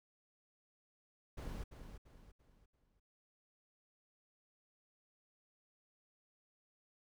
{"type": "noise with echo", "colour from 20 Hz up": "brown", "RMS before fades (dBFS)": -44, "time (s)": [1.37, 1.64], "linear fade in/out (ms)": 10, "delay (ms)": 340, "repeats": 4, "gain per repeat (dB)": -8, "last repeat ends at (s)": 3, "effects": []}